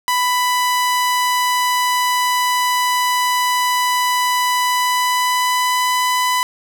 sawtooth tone with pitch glide, 993 to 999.3 Hz, B5 to B5, +9 to +20 cents, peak -11 dBFS, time 0.08-6.43 s, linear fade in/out 0 ms, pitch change +11 cents, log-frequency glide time 4.59-5.9 s, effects none

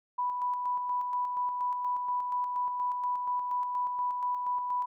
sine tone with tremolo, 987.8 Hz, B5, in tune, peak -27 dBFS, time 0.18-4.86 s, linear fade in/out 10 ms, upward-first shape square, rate 4.2 Hz, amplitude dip 35%, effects none

